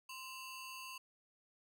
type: ring-modulated tone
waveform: sawtooth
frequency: 1862 Hz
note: A#6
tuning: 2 cents flat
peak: -40 dBFS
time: 0.09-0.98 s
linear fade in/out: 5 ms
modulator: 821 Hz
effects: none